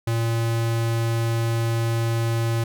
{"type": "tone", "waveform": "square", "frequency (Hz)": 115.1, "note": "A#2", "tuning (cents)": -22, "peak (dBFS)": -21, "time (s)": [0.07, 2.64], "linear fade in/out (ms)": 5, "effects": []}